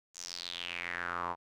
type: tone with band-pass filter sweep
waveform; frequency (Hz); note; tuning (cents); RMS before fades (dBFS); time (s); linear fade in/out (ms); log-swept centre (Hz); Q
sawtooth; 87.31; F2; 0; -39; 0.14-1.36; 50; 6800 to 920; 4.7
effects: none